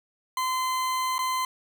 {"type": "tone with dropouts", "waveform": "40% pulse", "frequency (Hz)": 1030, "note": "C6", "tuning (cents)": -28, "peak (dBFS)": -24, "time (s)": [0.37, 1.45], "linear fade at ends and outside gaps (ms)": 2, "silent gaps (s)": [1.182, 1.19], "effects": []}